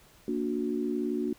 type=chord; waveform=sine; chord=Bb augmented; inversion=none; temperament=just; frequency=233.1 / 291.4 / 364.2 Hz; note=Bb3 / D4 / F#4; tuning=0 / -13 / -27 cents; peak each=-32 dBFS; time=0.28-1.33 s; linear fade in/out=2 ms; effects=pink hiss -58 dBFS RMS until 1.38 s

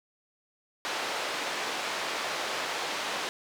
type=band-pass noise; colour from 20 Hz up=pink; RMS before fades=-33 dBFS; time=0.85-3.29 s; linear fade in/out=0 ms; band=540 to 5000 Hz; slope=12 dB/octave; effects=none

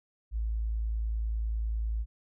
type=tone; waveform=sine; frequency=55 Hz; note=A1; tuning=in tune; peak=-28 dBFS; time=0.31-2.06 s; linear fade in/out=50 ms; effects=none

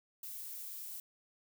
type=noise; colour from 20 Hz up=violet; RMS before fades=-45 dBFS; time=0.23-1 s; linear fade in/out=2 ms; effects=none

